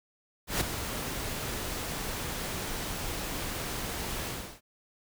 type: noise with ADSR envelope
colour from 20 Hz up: pink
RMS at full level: -26 dBFS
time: 0.47-4.61 s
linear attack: 140 ms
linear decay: 6 ms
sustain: -9 dB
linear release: 340 ms
effects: none